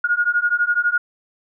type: beating tone pair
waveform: sine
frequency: 1428 / 1440 Hz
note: F6 / F#6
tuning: +38 / -47 cents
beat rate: 12 Hz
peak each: -19 dBFS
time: 0.04-0.98 s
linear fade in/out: 5 ms
effects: none